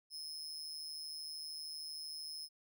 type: tone with amplitude modulation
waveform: 40% pulse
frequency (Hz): 5160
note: E8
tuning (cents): -38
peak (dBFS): -39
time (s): 0.1-2.49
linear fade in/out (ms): 50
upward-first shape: sine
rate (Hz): 153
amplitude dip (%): 80
effects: none